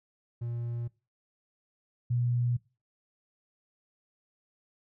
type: tone pair in turn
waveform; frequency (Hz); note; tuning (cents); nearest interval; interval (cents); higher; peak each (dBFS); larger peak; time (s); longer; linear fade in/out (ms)
triangle / sine; 118.5 / 121.34; A#2 / B2; +29 / -30; unison; 41; second; -30 / -25; second; 0.41-0.88 / 2.1-2.57; neither; 10
effects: noise-tail reverb RT60 0.3 s tail -21 dB re dry